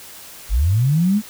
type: linear sweep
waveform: sine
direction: up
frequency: 42.43 to 220.3 Hz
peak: -13 dBFS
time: 0.49-1.22 s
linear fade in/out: 50 ms
effects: white hiss -39 dBFS RMS until 1.29 s